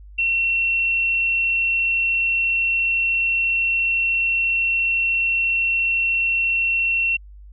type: tone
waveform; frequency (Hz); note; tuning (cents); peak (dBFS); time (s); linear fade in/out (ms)
sine; 2717; F7; -48; -17; 0.18-7.17; 10
effects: added 50 Hz sine -39 dBFS peak until 7.52 s